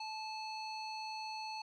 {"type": "tone with low-pass filter", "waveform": "square", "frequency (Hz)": 871, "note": "A5", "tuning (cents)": -18, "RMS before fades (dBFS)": -43, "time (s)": [0, 1.62], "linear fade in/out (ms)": 5, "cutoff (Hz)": 4400, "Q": 3, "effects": []}